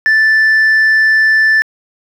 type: tone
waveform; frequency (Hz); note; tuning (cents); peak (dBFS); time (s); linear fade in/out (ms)
sine; 1760; A6; 0; -4; 0.06-1.62; 0
effects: tanh soft clip ceiling -6 dBFS + 7-bit